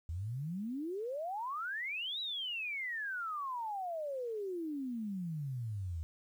sine exponential two-way sweep, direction up then down, 77.78 to 3951 to 77.78 Hz, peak -36 dBFS, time 0.09-6.03 s, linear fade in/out 0 ms, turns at 2.2 s, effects 11-bit

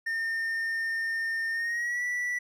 triangle tone with pitch glide, 1817 to 1958.7 Hz, A#6 to B6, -45 to -15 cents, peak -26 dBFS, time 0.06-2.39 s, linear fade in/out 10 ms, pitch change +130 cents, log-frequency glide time 1.52-2.03 s, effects none

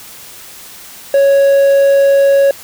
triangle tone, 554.4 Hz, C#5, in tune, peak -4 dBFS, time 1.14-2.51 s, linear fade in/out 2 ms, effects white hiss -34 dBFS RMS until 2.63 s

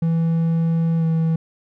triangle tone with pitch glide, 164.9 to 162.44 Hz, E3 to E3, +1 to -25 cents, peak -14 dBFS, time 0.02-1.36 s, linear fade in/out 5 ms, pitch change -26 cents, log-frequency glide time 0.98-1.04 s, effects none

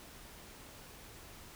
silence, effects pink hiss -53 dBFS RMS until 1.55 s

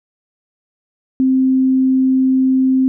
sine tone, 261.6 Hz, C4, in tune, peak -10 dBFS, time 1.2-2.88 s, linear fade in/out 0 ms, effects none

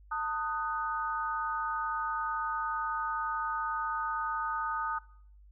sine chord, D# diminished, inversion second, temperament just, 896 / 1244.5 / 1493.4 Hz, A5 / D#6 / F#6, +31 / 0 / +16 cents, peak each -35 / -33 / -38 dBFS, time 0.11-4.99 s, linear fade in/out 10 ms, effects noise-tail reverb RT60 0.6 s tail -21 dB re dry + added 50 Hz sine -53 dBFS peak until 5.51 s

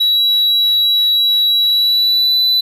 triangle tone with pitch glide, 3901 to 3988 Hz, B7 to B7, -22 to +16 cents, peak -9 dBFS, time 0-2.61 s, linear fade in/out 10 ms, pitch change +38 cents, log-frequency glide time 1.62-2.4 s, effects none

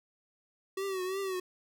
square tone with vibrato, 379.7 Hz, F#4, 45 cents sharp, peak -33 dBFS, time 0.77-1.4 s, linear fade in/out 5 ms, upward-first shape triangle, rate 2.9 Hz, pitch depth 78 cents each way, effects none

